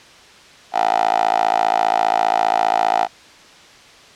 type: tone with high-pass filter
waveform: 10% pulse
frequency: 55 Hz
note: A1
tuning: in tune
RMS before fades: -17 dBFS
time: 0.72-3.08 s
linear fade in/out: 50 ms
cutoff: 730 Hz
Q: 7
effects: white hiss -44 dBFS RMS until 4.15 s + low-pass 5000 Hz 12 dB/octave